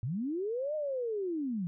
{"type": "linear two-way sweep", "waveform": "sine", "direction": "up then down", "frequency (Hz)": [103.83, 622.3, 163.9], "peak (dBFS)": -31, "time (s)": [0.03, 1.67], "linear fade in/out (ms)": 0, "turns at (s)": 0.75, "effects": []}